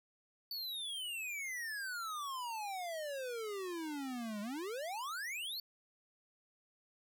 square exponential two-way sweep, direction down then up, 4557 to 201.6 to 4557 Hz, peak -40 dBFS, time 0.51-5.6 s, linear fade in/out 2 ms, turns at 4.41 s, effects none

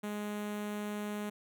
sawtooth tone with notch filter, 208.2 Hz, G#3, 5 cents sharp, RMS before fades -38 dBFS, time 0.03-1.3 s, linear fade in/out 10 ms, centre 4900 Hz, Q 1.6, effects none

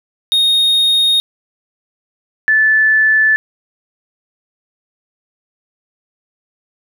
triangle / sine tone pair in turn, 3715 / 1745.7 Hz, A#7 / A6, -7 / -14 cents, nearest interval octave + minor second, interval 1307 cents, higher first, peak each -8 dBFS, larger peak neither, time 0.32-1.2 / 2.48-3.36 s, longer neither, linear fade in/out 0 ms, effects none

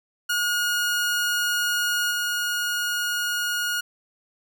sawtooth tone with level steps, 1438 Hz, F#6, 50 cents flat, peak -18 / -20 dBFS, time 0.29-3.81 s, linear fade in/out 10 ms, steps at 2.11 s, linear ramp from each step 2 ms, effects none

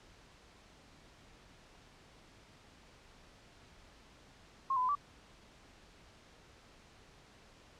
sine tone with pitch steps, 1071 / 1006 / 1012 / 1156 Hz, C6 / B5 / B5 / D6, +40 / +32 / +42 / -28 cents, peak -29 dBFS, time 4.7-4.952 s, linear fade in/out 5 ms, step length 63 ms, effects pink hiss -60 dBFS RMS until 7.79 s + low-pass 6000 Hz 12 dB/octave

